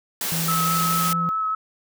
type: high-pass noise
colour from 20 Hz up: white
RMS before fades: -26 dBFS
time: 0.21-1.13 s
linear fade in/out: 2 ms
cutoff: 150 Hz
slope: 48 dB/octave
type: tone with pitch glide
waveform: triangle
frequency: 164.81 to 169.84 Hz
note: E3 to F3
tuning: 0 to -48 cents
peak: -23 dBFS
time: 0.32-1.29 s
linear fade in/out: 0 ms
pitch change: +52 cents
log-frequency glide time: 0.52-1.09 s
type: tone with vibrato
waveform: sine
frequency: 1293 Hz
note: E6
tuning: 34 cents flat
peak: -21 dBFS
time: 0.48-1.55 s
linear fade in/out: 5 ms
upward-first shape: sine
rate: 4.8 Hz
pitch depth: 14 cents each way
effects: none